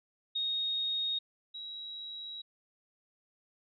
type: tone pair in turn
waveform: sine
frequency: 3729 / 3864 Hz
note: A#7 / B7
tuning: 0 / -39 cents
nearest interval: minor second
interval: 61 cents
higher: second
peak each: -30 / -40 dBFS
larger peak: first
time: 0.35-1.19 / 1.54-2.42 s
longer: second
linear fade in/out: 10 ms
effects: none